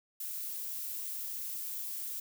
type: noise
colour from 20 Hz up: violet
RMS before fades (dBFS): -39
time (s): 0.2-2.2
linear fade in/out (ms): 5
effects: none